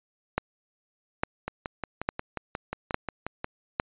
two click trains, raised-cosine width 0.5 ms, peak -9 / -16 dBFS, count 5 / 12, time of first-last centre 0.38-3.799 / 1.48-3.444 s, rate 1.17 / 5.6 Hz, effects resampled to 8000 Hz

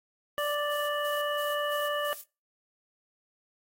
violet noise with tremolo, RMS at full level -41 dBFS, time 0.38-2.24 s, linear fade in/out 5 ms, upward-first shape square, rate 3 Hz, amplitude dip 60%
harmonic tone, 587.3 Hz, D5, in tune, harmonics 1 / 2 / 3 / 5, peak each -30 / -33 / -35 / -37 dBFS, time 0.38-2.13 s, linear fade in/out 0 ms
effects noise-tail reverb RT60 0.3 s tail -24 dB re dry + AAC 48 kbps

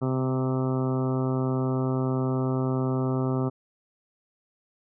harmonic tone with a mistuned harmonic, 130 Hz, C3, 11 cents flat, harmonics 1 / 2 / 3 / 4 / 5 / 6 / 7 / 8 / 9 / 10, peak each -26 / -28 / -31 / -37 / -38 / -42 / -42 / -46 / -40 / -43 dBFS, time 0.01-3.5 s, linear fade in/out 20 ms, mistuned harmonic 1, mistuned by +20 cents, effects none

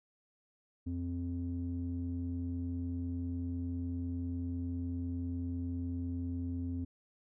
square tone with low-pass filter, 87 Hz, F2, 6 cents flat, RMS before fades -37 dBFS, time 0.86-6.85 s, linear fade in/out 10 ms, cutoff 240 Hz, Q 4.2, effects none

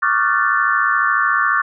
sine tone cluster, 1117 / 1191 / 1394 / 1506 / 1762 Hz, C#6 / D6 / F6 / F#6 / A6, +13 / +24 / -4 / +30 / +2 cents, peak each -20 dBFS, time 0.02-1.62 s, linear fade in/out 10 ms, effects none

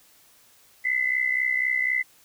sine tone pair together, 2008 / 2072 Hz, B6 / C7, +28 / -17 cents, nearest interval minor second, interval 55 cents, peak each -23 / -26 dBFS, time 0.84-2.03 s, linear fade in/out 20 ms, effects white hiss -57 dBFS RMS until 2.24 s

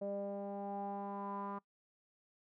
sawtooth tone with low-pass filter sweep, 200 Hz, G3, 35 cents sharp, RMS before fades -42 dBFS, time 0.01-1.59 s, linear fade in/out 10 ms, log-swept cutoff 580 to 1100 Hz, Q 7.1, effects noise-tail reverb RT60 0.1 s tail -22 dB re dry

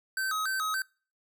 square tone with vibrato, 1400 Hz, F6, 4 cents sharp, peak -29 dBFS, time 0.17-0.82 s, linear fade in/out 2 ms, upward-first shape square, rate 3.5 Hz, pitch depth 170 cents each way, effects noise-tail reverb RT60 0.4 s tail -25 dB re dry

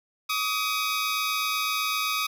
15% pulse tone pair together, 1147.1 / 1255 Hz, D6 / D#6, -41 / +15 cents, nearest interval major second, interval 156 cents, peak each -24 / -20 dBFS, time 0.29-2.27 s, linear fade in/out 10 ms, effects none

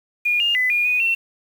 sine tone with pitch steps, 2434 / 2823 / 2008 / 2430 / 2478 / 2708 Hz, D#7 / F7 / B6 / D#7 / D#7 / E7, -39 / +18 / +28 / -42 / -8 / +46 cents, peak -16 dBFS, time 0.25-1.15 s, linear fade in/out 10 ms, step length 150 ms, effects 7-bit

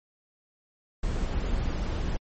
brown noise, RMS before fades -28 dBFS, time 1.03-2.17 s, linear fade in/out 5 ms, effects MP3 32 kbps

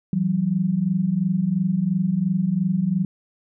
sine tone pair together, 166.1 / 189 Hz, E3 / F#3, +13 / +37 cents, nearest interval major second, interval 224 cents, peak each -23 / -20 dBFS, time 0.13-3.05 s, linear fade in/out 2 ms, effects none

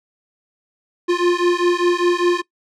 square beating tone pair, 349.2 / 354.2 Hz, F4 / F4, 0 / +24 cents, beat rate 5 Hz, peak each -18 dBFS, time 1.08-2.42 s, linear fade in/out 20 ms, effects noise-tail reverb RT60 0.1 s tail -20 dB re dry + low-pass 5000 Hz 12 dB/octave

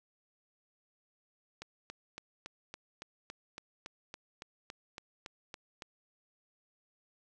click train, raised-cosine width 0.2 ms, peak -26 dBFS, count 16, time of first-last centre 1.62-5.822 s, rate 3.57 Hz, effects none

